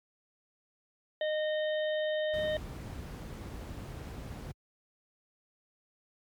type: harmonic tone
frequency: 615 Hz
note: D#5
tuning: 20 cents flat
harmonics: 1 / 3 / 5 / 6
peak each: -29 / -39 / -43 / -45 dBFS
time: 1.21-2.57 s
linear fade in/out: 2 ms
type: noise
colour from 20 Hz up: brown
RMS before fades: -38 dBFS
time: 2.33-4.52 s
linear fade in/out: 10 ms
effects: high-pass 60 Hz 12 dB/octave + MP3 96 kbps